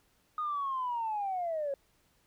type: linear sweep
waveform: sine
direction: down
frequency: 1244.5 to 541 Hz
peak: -30 dBFS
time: 0.38-1.74 s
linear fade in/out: 2 ms
effects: tanh soft clip ceiling -26 dBFS + pink hiss -70 dBFS RMS until 2.26 s